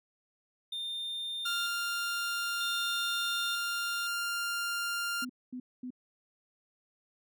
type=tone with tremolo; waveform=triangle; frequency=3620 Hz; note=A7; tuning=48 cents sharp; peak=-33 dBFS; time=0.72-4.07 s; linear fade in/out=5 ms; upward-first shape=square; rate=0.53 Hz; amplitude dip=70%
type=tone; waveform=sawtooth; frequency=1396.9 Hz; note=F6; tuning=in tune; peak=-28 dBFS; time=1.45-5.25 s; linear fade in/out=10 ms
type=tone bursts; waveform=sine; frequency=251.3 Hz; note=B3; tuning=30 cents sharp; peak=-37 dBFS; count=3; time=5.22-5.905 s; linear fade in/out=5 ms; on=75 ms; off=230 ms
effects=none